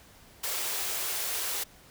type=high-pass noise; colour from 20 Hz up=white; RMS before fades=-32 dBFS; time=0.43-1.64 s; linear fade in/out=10 ms; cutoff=350 Hz; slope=48 dB/octave; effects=pink hiss -55 dBFS RMS until 1.9 s